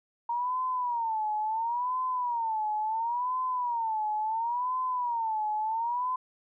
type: tone with vibrato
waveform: sine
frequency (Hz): 932.3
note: A#5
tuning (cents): 0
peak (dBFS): -27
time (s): 0.29-6.16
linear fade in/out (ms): 5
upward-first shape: sine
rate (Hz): 0.72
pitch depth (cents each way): 160
effects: none